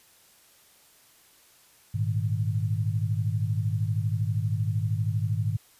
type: chord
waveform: sine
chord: Ab suspended second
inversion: none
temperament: equal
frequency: 103.83 / 116.54 / 155.56 Hz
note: Ab2 / Bb2 / Eb3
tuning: 0 / 0 / 0 cents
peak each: -26 / -29 / -32 dBFS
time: 1.94-5.57 s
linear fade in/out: 10 ms
effects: white hiss -58 dBFS RMS until 5.79 s + resampled to 32000 Hz